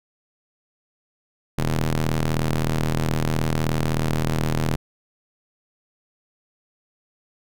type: ring-modulated tone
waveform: sawtooth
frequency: 79.3 Hz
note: D#2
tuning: 33 cents sharp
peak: -13 dBFS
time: 1.58-4.76 s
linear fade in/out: 5 ms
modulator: 61.2 Hz
effects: none